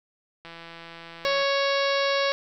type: click train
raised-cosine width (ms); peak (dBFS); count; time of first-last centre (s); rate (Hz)
0.3; -26; 164; 0.45-1.426; 167
type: harmonic tone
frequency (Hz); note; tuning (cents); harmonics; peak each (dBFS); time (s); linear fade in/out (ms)
555; C#5; +2; 1 / 2 / 3 / 4 / 5 / 6 / 7 / 8 / 9 / 10; -24 / -29 / -31 / -32 / -35 / -36 / -33 / -35 / -39 / -37; 1.25-2.32; 0
effects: none